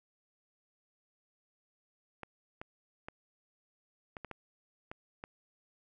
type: clicks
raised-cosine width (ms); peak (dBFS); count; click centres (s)
0.5; -27; 8; 2.233 / 2.615 / 3.085 / 4.168 / 4.247 / 4.313 / 4.915 / 5.239
effects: none